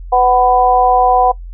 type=tone with amplitude modulation; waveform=sine; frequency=748 Hz; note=F#5; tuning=19 cents sharp; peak=-3 dBFS; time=0.12-1.32 s; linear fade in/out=10 ms; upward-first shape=sine; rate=248 Hz; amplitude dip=95%; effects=noise-tail reverb RT60 0.1 s tail -20 dB re dry + added 43 Hz sine -26 dBFS peak until 1.53 s